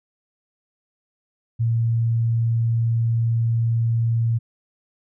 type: tone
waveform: sine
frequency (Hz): 115.3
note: A#2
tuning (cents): -19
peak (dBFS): -17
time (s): 1.59-4.39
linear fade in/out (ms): 20
effects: none